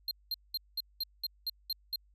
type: tone bursts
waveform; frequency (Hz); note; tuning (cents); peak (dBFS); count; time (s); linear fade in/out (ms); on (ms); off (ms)
square; 4186; C8; 0; -32; 9; 0.08-1.959; 2; 31; 200
effects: added 50 Hz sine -62 dBFS peak until 2.14 s